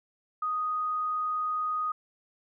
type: tone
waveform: sine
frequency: 1244.5 Hz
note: D#6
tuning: in tune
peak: -27 dBFS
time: 0.42-1.92 s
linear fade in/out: 5 ms
effects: none